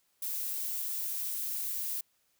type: noise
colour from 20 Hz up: violet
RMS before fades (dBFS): -35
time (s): 0.22-2.01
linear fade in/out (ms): 5
effects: white hiss -73 dBFS RMS until 2.39 s